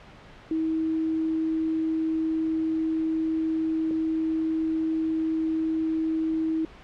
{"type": "tone pair in turn", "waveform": "sine", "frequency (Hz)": [320, 320], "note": ["D#4", "D#4"], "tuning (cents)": [49, 49], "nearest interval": "unison", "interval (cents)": 0, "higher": "neither", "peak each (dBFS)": -23, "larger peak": "neither", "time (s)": [[0.51, 3.91], [3.91, 6.65]], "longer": "first", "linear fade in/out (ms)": 2, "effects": ["pink hiss -48 dBFS RMS until 6.83 s", "low-pass 3000 Hz 12 dB/octave"]}